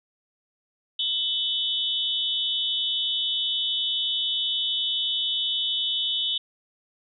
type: tone cluster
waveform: sine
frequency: 3019 / 3397 / 3666 Hz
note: F#7 / G#7 / A#7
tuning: +34 / +38 / -30 cents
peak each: -27 / -29 / -28 dBFS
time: 0.99-6.38 s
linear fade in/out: 5 ms
effects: none